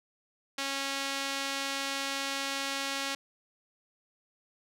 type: tone with band-pass filter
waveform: sawtooth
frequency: 274.8 Hz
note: C#4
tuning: 15 cents flat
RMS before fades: -34 dBFS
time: 0.58-3.15 s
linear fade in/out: 5 ms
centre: 3900 Hz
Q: 0.7
effects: none